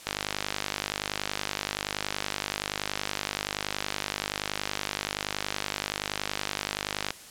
click train, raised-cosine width 0.2 ms, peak -10 dBFS, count 357, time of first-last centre 0.07-7.106 s, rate 50.6 Hz, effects white hiss -47 dBFS RMS until 7.3 s + low-pass 11000 Hz 12 dB/octave

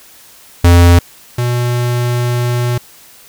square tone pair in turn, 86.7 / 121.59 Hz, F2 / B2, -12 / -27 cents, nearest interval tritone, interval 585 cents, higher second, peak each -4 / -13 dBFS, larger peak first, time 0.64-0.99 / 1.38-2.78 s, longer second, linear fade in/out 5 ms, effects white hiss -41 dBFS RMS until 3.28 s

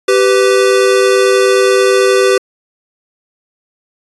square tone pair together, 389.2 / 498.5 Hz, G4 / B4, -12 / +16 cents, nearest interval major third, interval 428 cents, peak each -10 / -12 dBFS, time 0.08-2.38 s, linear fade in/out 5 ms, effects resampled to 24000 Hz

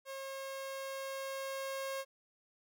sawtooth tone with level ramp, 540 Hz, C#5, 45 cents flat, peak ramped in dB -38 to -33 dBFS, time 0.05-2.05 s, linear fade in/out 50 ms, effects none

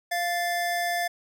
square tone pair together, 696.1 / 1754 Hz, F5 / A6, -6 / -6 cents, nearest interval octave + major third, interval 1600 cents, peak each -27 / -31 dBFS, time 0.11-1.08 s, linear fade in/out 10 ms, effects none

